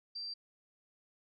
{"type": "tone", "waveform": "sine", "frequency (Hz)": 4699, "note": "D8", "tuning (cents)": 0, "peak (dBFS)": -39, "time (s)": [0.15, 0.34], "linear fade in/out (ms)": 10, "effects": []}